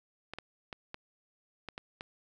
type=clicks; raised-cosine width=0.3 ms; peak=-24 dBFS; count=7; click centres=0.336 / 0.386 / 0.728 / 0.944 / 1.687 / 1.779 / 2.009 s; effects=none